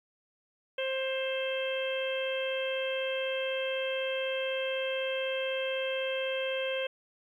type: harmonic tone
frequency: 528 Hz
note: C5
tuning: 16 cents sharp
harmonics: 1 / 2 / 3 / 4 / 5 / 6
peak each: -31 / -46 / -41 / -43 / -38 / -39 dBFS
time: 0.78-6.87 s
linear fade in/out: 5 ms
effects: 11-bit

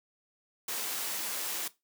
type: high-pass noise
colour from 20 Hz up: white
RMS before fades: -35 dBFS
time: 0.68-1.68 s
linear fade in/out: 5 ms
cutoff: 250 Hz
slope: 12 dB/octave
effects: noise-tail reverb RT60 0.2 s tail -17 dB re dry

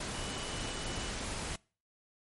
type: tone in noise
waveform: sine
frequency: 2960 Hz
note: F#7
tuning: in tune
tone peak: -46 dBFS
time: 0.14-1.1 s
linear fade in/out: 5 ms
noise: pink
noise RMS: -38 dBFS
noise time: 0-1.56 s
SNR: -11 dB
effects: noise-tail reverb RT60 0.4 s tail -25 dB re dry + MP3 48 kbps

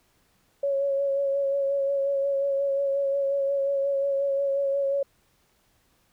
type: tone with vibrato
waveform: sine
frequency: 554.4 Hz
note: C#5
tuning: in tune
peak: -22 dBFS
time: 0.63-5.03 s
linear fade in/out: 5 ms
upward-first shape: sine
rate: 5.6 Hz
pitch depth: 23 cents each way
effects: pink hiss -66 dBFS RMS until 6.12 s

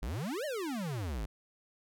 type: exponential two-way sweep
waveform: square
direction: up then down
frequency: 46.25 to 634 to 46.25 Hz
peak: -35 dBFS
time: 0.02-1.26 s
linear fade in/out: 10 ms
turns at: 0.45 s
effects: none

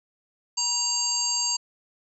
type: harmonic tone with a mistuned harmonic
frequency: 932.3 Hz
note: A#5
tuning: in tune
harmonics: 1 / 3 / 5 / 7 / 8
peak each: -35 / -38 / -26 / -30 / -28 dBFS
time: 0.57-1.57 s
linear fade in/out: 10 ms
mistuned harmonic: 1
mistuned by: +40 cents
effects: none

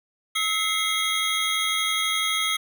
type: tone cluster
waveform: square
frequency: 1294 / 2061 / 2153 / 3283 / 3733 Hz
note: E6 / C7 / C7 / G#7 / A#7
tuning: -32 / -27 / +49 / -21 / +2 cents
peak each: -30 / -30 / -31 / -27 / -31 dBFS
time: 0.35-2.57 s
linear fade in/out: 10 ms
effects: none

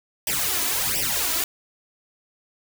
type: noise with flanger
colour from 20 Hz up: white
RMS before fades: -24 dBFS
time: 0.27-1.44 s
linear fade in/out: 2 ms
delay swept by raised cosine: 0.36 to 3.06 ms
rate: 1.4 Hz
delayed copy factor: +0.95
effects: none

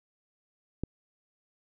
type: click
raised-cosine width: 3 ms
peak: -18 dBFS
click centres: 0.836 s
effects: none

